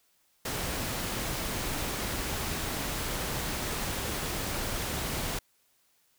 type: noise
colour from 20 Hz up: pink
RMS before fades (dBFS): -33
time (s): 0.45-5.39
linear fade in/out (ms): 5
effects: white hiss -69 dBFS RMS until 6.18 s